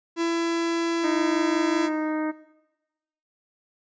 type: tone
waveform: 45% pulse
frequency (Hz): 334.9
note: E4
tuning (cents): +27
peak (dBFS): -22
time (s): 0.16-1.9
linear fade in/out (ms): 50
type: harmonic tone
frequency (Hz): 309.6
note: D#4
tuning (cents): -9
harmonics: 1 / 2 / 3 / 4 / 5 / 6 / 7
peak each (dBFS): -26 / -32 / -36 / -38 / -40 / -42 / -43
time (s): 1.03-2.32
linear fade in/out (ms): 20
effects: noise-tail reverb RT60 1.0 s tail -18 dB re dry + resampled to 16000 Hz